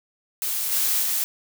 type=noise with level steps; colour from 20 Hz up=blue; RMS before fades=-26 / -22 / -24 dBFS; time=0.42-1.24 s; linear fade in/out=0 ms; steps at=0.71 / 1.01 s; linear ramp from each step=20 ms; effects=none